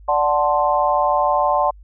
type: chord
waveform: sine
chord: D dominant seventh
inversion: none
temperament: equal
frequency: 587.3 / 740 / 880 / 1046.5 Hz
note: D5 / F#5 / A5 / C6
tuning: 0 / 0 / 0 / 0 cents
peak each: -20 dBFS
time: 0.08-1.71 s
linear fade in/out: 10 ms
effects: added 50 Hz sine -40 dBFS peak until 1.83 s